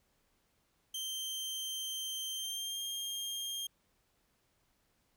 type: tone with pitch glide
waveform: sawtooth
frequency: 3136 to 3211 Hz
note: G7 to G7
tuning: 0 to +41 cents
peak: -34 dBFS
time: 0.94-3.67 s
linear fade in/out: 5 ms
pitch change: +41 cents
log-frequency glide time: 2.32-2.83 s
effects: pink hiss -75 dBFS RMS until 5.16 s